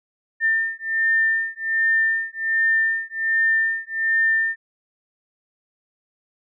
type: beating tone pair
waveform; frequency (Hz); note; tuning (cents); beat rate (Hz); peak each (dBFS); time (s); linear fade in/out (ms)
sine; 1800 / 1801.3; A6 / A6; +39 / +40; 1.3; -21; 0.4-4.56; 50
effects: none